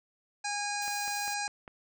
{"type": "harmonic tone", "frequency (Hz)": 819, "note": "G#5", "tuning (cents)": -24, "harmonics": [1, 2, 3, 5, 6, 7, 8, 9, 10], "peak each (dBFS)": [-35, -38, -40, -42, -43, -43, -44, -45, -45], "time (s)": [0.44, 1.48], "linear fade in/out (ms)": 10}
{"type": "noise", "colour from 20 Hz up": "blue", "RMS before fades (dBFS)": -46, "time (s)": [0.82, 1.34], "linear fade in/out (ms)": 0}
{"type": "click train", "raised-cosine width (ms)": 0.5, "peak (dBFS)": -30, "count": 5, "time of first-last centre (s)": [0.88, 1.678], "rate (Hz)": 5.01}
{"effects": []}